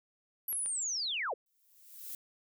sine linear sweep, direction down, 11840 to 392 Hz, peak -32 dBFS, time 0.48-1.34 s, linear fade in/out 5 ms
clicks, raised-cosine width 0.3 ms, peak -34 dBFS, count 2, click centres 0.528 / 0.66 s
violet noise with exponential growth, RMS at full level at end -40 dBFS, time 1.46-2.15 s, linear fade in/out 2 ms, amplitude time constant 150 ms
effects none

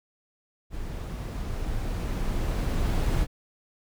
brown noise with level ramp, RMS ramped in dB -35 to -23 dBFS, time 0.7-3.27 s, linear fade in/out 50 ms, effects none

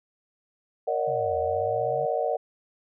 sine chord, D# minor seventh, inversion second, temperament equal with one note detuned, 466.2 / 566.3 / 622.3 / 740 Hz, A#4 / C#5 / D#5 / F#5, 0 / +37 / 0 / 0 cents, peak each -29 dBFS, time 0.87-2.37 s, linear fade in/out 10 ms
sine exponential two-way sweep, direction down then up, 146.83 to 80.6 to 146.83 Hz, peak -38 dBFS, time 1.07-2.06 s, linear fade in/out 10 ms, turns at 1.38 s
effects none

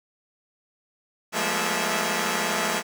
5% pulse tone cluster, 174 / 204.9 / 217.5 / 237.8 / 654 Hz, F3 / G#3 / A3 / A#3 / E5, -6 / -23 / -20 / +35 / -14 cents, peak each -19 dBFS, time 1.32-2.83 s, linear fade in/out 50 ms, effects none

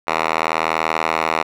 5% pulse tone with band-pass filter, 80.4 Hz, E2, 43 cents flat, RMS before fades -20 dBFS, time 0.07-1.43 s, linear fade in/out 10 ms, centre 1500 Hz, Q 1.3, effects none

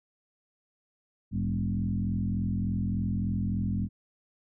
sine tone with frequency modulation, 148.9 Hz, D3, 24 cents sharp, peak -26 dBFS, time 1.31-3.89 s, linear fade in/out 50 ms, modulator 43.4 Hz, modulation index 2.1, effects none

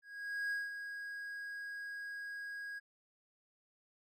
triangle tone with ADSR envelope, 1644 Hz, G#6, 18 cents flat, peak -32 dBFS, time 0.02-2.8 s, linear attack 490 ms, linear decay 190 ms, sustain -8 dB, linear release 22 ms, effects none

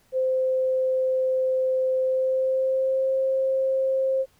sine tone with pitch glide, 519 to 530.2 Hz, C5 to C5, -14 to +23 cents, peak -20 dBFS, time 0.12-4.26 s, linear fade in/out 50 ms, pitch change +37 cents, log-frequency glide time 2.02-3.13 s, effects pink hiss -62 dBFS RMS until 4.39 s

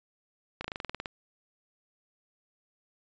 slowing click train, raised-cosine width 0.3 ms, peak -19 dBFS, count 11, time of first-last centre 0.61-1.058 s, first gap 34 ms, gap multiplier 1.06, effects resampled to 16000 Hz

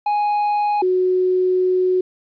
triangle / sine tone pair in turn, 830.6 / 368.1 Hz, G#5 / F#4, 0 / -9 cents, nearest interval octave + major second, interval 1409 cents, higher first, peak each -14 dBFS, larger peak neither, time 0.06-0.82 / 0.82-2.01 s, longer second, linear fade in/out 5 ms, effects resampled to 11025 Hz + 9-bit

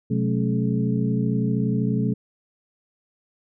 sine tone cluster, 126.5 / 182.4 / 215 / 274.3 / 426.2 Hz, B2 / F#3 / A3 / C#4 / G#4, +42 / -24 / -40 / -18 / +45 cents, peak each -24 / -26 / -24 / -29 / -32 dBFS, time 0.1-2.14 s, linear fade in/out 10 ms, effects none

